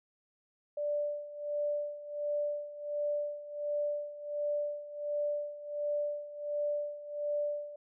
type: tone with tremolo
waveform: sine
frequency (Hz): 587.3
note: D5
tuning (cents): 0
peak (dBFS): -29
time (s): 0.77-7.76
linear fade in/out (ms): 5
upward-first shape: sine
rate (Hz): 1.4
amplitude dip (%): 80
effects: none